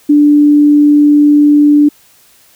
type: tone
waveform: sine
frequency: 293.7 Hz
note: D4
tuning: in tune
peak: -3 dBFS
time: 0.09-1.89 s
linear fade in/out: 10 ms
effects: white hiss -46 dBFS RMS until 2.55 s